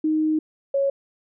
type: tone pair in turn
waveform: sine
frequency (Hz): 311.1 / 552.8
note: D#4 / C#5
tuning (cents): 0 / -5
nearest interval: minor seventh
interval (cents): 995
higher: second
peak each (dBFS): -18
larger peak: neither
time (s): 0.04-0.39 / 0.74-0.9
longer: first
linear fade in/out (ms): 5
effects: none